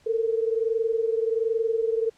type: tone pair together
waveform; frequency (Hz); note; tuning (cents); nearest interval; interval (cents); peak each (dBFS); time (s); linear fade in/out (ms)
sine; 446.1 / 467.4; A4 / A#4; +24 / +5; minor second; 81; -23 / -27; 0.06-2.1; 10
effects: pink hiss -60 dBFS RMS until 2.17 s + low-pass 8000 Hz 12 dB/octave